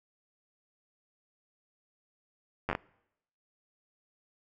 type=slowing click train; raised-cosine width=0.5 ms; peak=-15 dBFS; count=5; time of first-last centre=2.69-2.751 s; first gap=10 ms; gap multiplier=1.29; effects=noise-tail reverb RT60 0.8 s tail -24 dB re dry